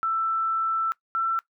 sine tone pair in turn, 1329 / 1340.6 Hz, E6 / E6, +14 / +29 cents, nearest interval unison, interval 15 cents, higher second, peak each -22 dBFS, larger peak neither, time 0.03-0.92 / 1.15-1.39 s, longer first, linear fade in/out 0 ms, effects noise-tail reverb RT60 0.1 s tail -19 dB re dry

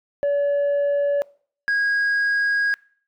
sine tone pair in turn, 571 / 1642.3 Hz, D5 / G#6, -49 / -20 cents, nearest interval octave + tritone, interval 1829 cents, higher second, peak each -15 dBFS, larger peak neither, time 0.23-1.22 / 1.68-2.74 s, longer second, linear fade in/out 0 ms, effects noise-tail reverb RT60 0.5 s tail -25 dB re dry + tanh soft clip ceiling -17 dBFS

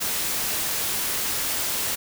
white noise, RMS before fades -26 dBFS, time 0-1.96 s, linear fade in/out 20 ms, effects none

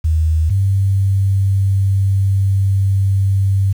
sine tone pair in turn, 79.5 / 97.55 Hz, D#2 / G2, +38 / -8 cents, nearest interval major third, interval 354 cents, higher second, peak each -11 / -11 dBFS, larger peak neither, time 0.04-0.5 / 0.5-3.73 s, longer second, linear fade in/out 10 ms, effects 7-bit

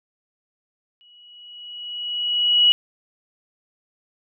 sine tone with exponential growth, 2921 Hz, F#7, 23 cents flat, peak -10 dBFS, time 1.01-2.72 s, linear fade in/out 0 ms, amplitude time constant 370 ms, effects none

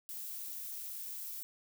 violet noise, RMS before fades -43 dBFS, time 0.09-1.43 s, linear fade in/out 0 ms, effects none

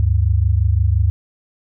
sine tone pair together, 73.42 / 99.21 Hz, D2 / G2, 0 / +21 cents, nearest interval perfect fourth, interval 521 cents, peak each -15 dBFS, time 0-1.1 s, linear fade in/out 0 ms, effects none

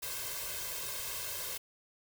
white noise with comb filter, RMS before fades -39 dBFS, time 0.02-1.58 s, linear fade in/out 10 ms, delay 1.9 ms, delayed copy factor +0.95, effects none

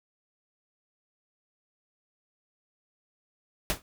pink noise with exponential decay, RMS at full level -23 dBFS, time 3.7-3.82 s, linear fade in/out 0 ms, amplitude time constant 25 ms, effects none

